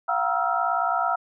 sine tone cluster, 695 / 753 / 950 / 1301 / 1370 Hz, F5 / F#5 / A#5 / E6 / F6, -9 / +30 / +33 / -23 / -34 cents, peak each -27 / -27 / -29 / -27 / -28 dBFS, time 0.08-1.16 s, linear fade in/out 10 ms, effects none

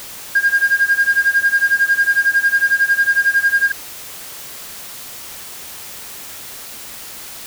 sine tone with tremolo, 1617 Hz, G#6, 47 cents flat, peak -7 dBFS, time 0.35-3.72 s, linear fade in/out 5 ms, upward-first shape sine, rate 11 Hz, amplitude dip 90%, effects tanh soft clip ceiling -6 dBFS + white hiss -33 dBFS RMS until 7.46 s

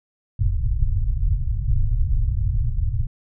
pink low-pass noise, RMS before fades -20 dBFS, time 0.39-3.07 s, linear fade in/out 5 ms, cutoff 120 Hz, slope 48 dB/octave, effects none

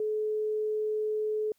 sine tone, 428.8 Hz, A4, 45 cents flat, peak -27 dBFS, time 0-1.52 s, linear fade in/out 2 ms, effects white hiss -72 dBFS RMS until 1.58 s

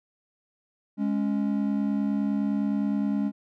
triangle tone pair together, 207.5 / 277.2 Hz, G#3 / C#4, -1 / 0 cents, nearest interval perfect fourth, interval 501 cents, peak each -23 / -26 dBFS, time 0.97-3.32 s, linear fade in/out 50 ms, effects none

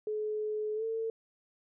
sine tone with pitch glide, 427 to 449 Hz, G#4 to A4, +48 to +35 cents, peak -31 dBFS, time 0.07-1.1 s, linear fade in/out 2 ms, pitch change +87 cents, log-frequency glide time 0.75-0.84 s, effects none

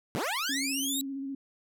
15% pulse linear sweep, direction up, 87.31 to 3900 Hz, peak -23 dBFS, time 0.15-1.01 s, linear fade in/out 0 ms
sine tone with vibrato, 272.9 Hz, C#4, 27 cents flat, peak -33 dBFS, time 0.49-1.35 s, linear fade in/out 5 ms, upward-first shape square, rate 15 Hz, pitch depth 23 cents each way
effects none

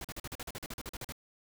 pink noise bursts, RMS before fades -41 dBFS, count 15, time 0.01-1.123 s, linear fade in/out 2 ms, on 35 ms, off 42 ms, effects none

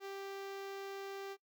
sawtooth tone with notch filter, 392.8 Hz, G4, 4 cents sharp, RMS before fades -45 dBFS, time 0-1.37 s, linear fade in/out 50 ms, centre 9200 Hz, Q 0.97, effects noise-tail reverb RT60 0.1 s tail -19 dB re dry

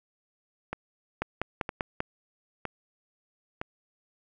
two click trains, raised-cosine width 0.5 ms, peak -17 / -13 dBFS, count 4 / 5, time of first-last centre 0.73-3.615 / 1.22-2.004 s, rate 1.04 / 5.1 Hz, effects none

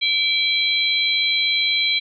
sine tone cluster, 2319 / 3251 / 4002 Hz, D7 / G#7 / B7, -22 / -38 / +22 cents, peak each -21 / -23 / -20 dBFS, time 0.01-2 s, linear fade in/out 20 ms, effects none

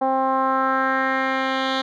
10% pulse tone with low-pass filter sweep, 264.6 Hz, C4, 20 cents sharp, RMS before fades -21 dBFS, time 0.01-1.82 s, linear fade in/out 10 ms, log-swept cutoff 770 to 3600 Hz, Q 2.7, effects none

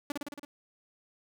sawtooth tone with echo, 288.6 Hz, D4, 30 cents flat, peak -27 dBFS, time 0.1-0.12 s, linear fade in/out 2 ms, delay 55 ms, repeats 6, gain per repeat -2 dB, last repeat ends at 0.45 s, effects none

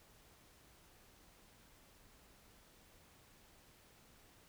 silence, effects pink hiss -65 dBFS RMS until 4.48 s

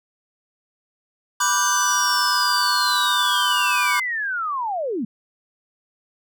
square chord, G major seventh, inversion first, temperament equal, 987.8 / 1174.7 / 1480 / 1568 Hz, B5 / D6 / F#6 / G6, 0 / 0 / 0 / 0 cents, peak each -24 / -24 / -28 / -26 dBFS, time 1.4-4 s, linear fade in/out 5 ms
sine linear sweep, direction down, 6760 to 196 Hz, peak -22 dBFS, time 1.41-5.05 s, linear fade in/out 5 ms
effects none

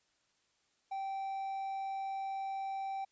triangle tone, 778 Hz, G5, 13 cents flat, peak -34 dBFS, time 0.91-3.05 s, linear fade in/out 10 ms, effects white hiss -75 dBFS RMS until 3.11 s + resampled to 16000 Hz

